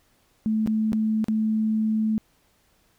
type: tone with dropouts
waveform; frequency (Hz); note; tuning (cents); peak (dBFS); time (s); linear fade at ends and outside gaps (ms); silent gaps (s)
sine; 218; A3; -16; -20; 0.46-2.18; 0; 0.662-0.674 / 0.921-0.931 / 1.243-1.284
effects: pink hiss -64 dBFS RMS until 2.98 s